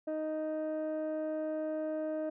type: tone pair together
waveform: sine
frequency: 311.1 / 622.2 Hz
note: D#4 / D#5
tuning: 0 / 0 cents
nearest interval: octave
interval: 1200 cents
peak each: -34 / -32 dBFS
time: 0.07-2.3 s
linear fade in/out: 10 ms
effects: tanh soft clip ceiling -30 dBFS